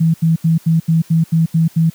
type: tone bursts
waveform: sine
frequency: 163.2 Hz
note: E3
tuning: 17 cents flat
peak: -9 dBFS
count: 9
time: 0-1.9 s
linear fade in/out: 10 ms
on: 140 ms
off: 80 ms
effects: white hiss -45 dBFS RMS until 1.94 s + high-pass 80 Hz 12 dB/octave